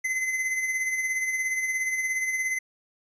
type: tone with tremolo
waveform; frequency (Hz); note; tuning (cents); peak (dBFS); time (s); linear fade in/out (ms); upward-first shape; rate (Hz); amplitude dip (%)
square; 2047; C7; -38; -24; 0.04-2.59; 10; sine; 17; 45
effects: resampled to 22050 Hz